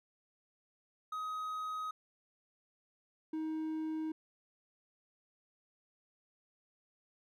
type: tone pair in turn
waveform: triangle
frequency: 1260 / 315 Hz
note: D#6 / D#4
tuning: +21 / +21 cents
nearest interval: 2 octaves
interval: 2400 cents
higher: first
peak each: -35 / -33 dBFS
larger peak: second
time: 1.12-1.91 / 3.33-4.12 s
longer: neither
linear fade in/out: 5 ms
effects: none